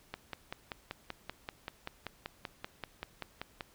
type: click train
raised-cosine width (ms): 0.3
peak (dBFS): -22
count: 19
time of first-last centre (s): 0.14-3.608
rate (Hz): 5.19
effects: pink hiss -63 dBFS RMS until 3.74 s